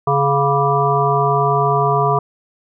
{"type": "harmonic tone with a mistuned harmonic", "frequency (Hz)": 140.2, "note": "C#3", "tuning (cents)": 20, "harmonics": [1, 3, 5, 7, 8], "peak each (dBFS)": [-19, -19, -19, -19, -19], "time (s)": [0.07, 2.19], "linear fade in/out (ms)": 5, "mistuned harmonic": 8, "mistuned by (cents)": 78, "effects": []}